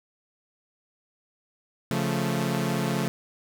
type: chord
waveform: sawtooth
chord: Db augmented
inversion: none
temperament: equal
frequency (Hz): 138.59 / 174.61 / 220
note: Db3 / F3 / A3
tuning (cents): 0 / 0 / 0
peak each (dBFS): -25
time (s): 1.91-3.08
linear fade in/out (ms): 0
effects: none